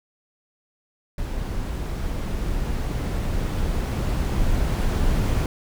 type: noise with level ramp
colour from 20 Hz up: brown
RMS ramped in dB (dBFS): -28 to -20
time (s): 1.18-5.46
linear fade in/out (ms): 2
effects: none